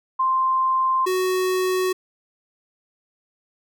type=tone pair in turn; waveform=sine / square; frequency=1046.5 / 370.8 Hz; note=C6 / F#4; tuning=0 / +4 cents; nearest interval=octave + tritone; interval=1796 cents; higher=first; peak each=-17 / -20 dBFS; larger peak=first; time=0.19-1.06 / 1.06-1.93 s; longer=neither; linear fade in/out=10 ms; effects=none